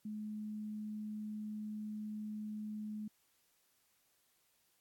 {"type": "tone", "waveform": "sine", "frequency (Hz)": 212.8, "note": "G#3", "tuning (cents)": 42, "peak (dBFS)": -40, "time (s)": [0.05, 3.08], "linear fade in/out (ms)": 5, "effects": ["white hiss -75 dBFS RMS until 4.8 s", "AAC 64 kbps"]}